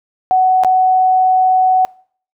sine tone with dropouts, 746 Hz, F#5, 14 cents sharp, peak -8 dBFS, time 0.31-1.85 s, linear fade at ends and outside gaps 0 ms, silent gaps 0.636-0.647 s, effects noise-tail reverb RT60 0.5 s tail -24 dB re dry

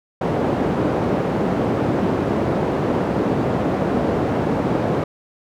white band-pass noise, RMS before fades -20 dBFS, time 0.21-5.04 s, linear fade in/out 5 ms, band 110 to 470 Hz, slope 12 dB/octave, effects none

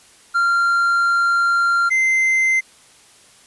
triangle tone pair in turn, 1385 / 2075 Hz, F6 / C7, -15 / -15 cents, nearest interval perfect fifth, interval 700 cents, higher second, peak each -12 / -12 dBFS, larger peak neither, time 0.34-1.9 / 1.9-2.61 s, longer first, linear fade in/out 20 ms, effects white hiss -49 dBFS RMS until 3.46 s + resampled to 24000 Hz

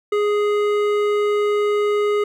sine tone with hard clipping, 415.3 Hz, G#4, in tune, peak -18 dBFS, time 0.12-2.24 s, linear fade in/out 5 ms, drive 12 dB, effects none

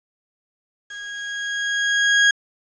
35% pulse tone with level ramp, 1643 Hz, G#6, 19 cents flat, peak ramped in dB -31 to -10 dBFS, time 0.9-2.31 s, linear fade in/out 5 ms, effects resampled to 16000 Hz + 8-bit

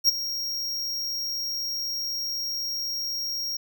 square tone with ADSR envelope, 5588 Hz, F8, in tune, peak -14 dBFS, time 0.04-3.57 s, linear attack 46 ms, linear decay 16 ms, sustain -14 dB, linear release 6 ms, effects none

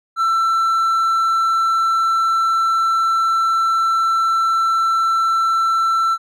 triangle tone, 1338 Hz, E6, 25 cents sharp, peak -12 dBFS, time 0.16-6.18 s, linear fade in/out 50 ms, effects none

